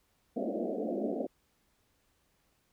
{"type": "band-pass noise", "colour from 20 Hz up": "pink", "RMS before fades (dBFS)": -34, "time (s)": [0.36, 1.27], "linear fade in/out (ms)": 10, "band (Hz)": [200, 700], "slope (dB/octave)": 96, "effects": ["pink hiss -73 dBFS RMS until 2.72 s"]}